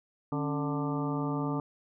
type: harmonic tone with a mistuned harmonic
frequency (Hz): 147.9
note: D3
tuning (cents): +13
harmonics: 1 / 2 / 3 / 4 / 5 / 6 / 7 / 8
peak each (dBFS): -33 / -32 / -39 / -43 / -44 / -40 / -46 / -40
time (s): 0.32-1.6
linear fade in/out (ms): 2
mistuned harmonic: 2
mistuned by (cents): -100
effects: none